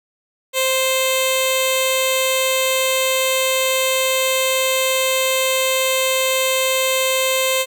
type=tone with notch filter; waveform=10% pulse; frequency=523.3 Hz; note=C5; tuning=in tune; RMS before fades=-18 dBFS; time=0.53-7.66 s; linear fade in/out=50 ms; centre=1400 Hz; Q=0.74; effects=none